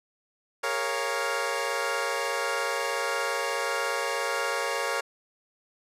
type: chord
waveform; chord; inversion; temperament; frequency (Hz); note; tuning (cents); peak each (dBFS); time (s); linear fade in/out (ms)
15% pulse; Bb minor seventh; third; equal with one note detuned; 409.4 / 466.2 / 554.4 / 698.5; Ab4 / Bb4 / Db5 / F5; -25 / 0 / 0 / 0; -29 / -25 / -24 / -29; 0.63-5.01; 10
effects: low-pass 11000 Hz 12 dB/octave